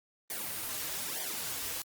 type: noise with flanger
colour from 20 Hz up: white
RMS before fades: -37 dBFS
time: 0.3-1.82 s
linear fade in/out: 2 ms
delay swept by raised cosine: 0.74 to 5.54 ms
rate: 1.1 Hz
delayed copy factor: -0.85
effects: Opus 32 kbps